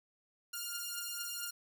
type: beating tone pair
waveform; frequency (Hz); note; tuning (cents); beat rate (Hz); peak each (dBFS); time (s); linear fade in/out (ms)
5% pulse; 1406 / 1410.4; F6 / F6; +11 / +17; 4.4; -31 / -29; 0.53-1.51; 10
effects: none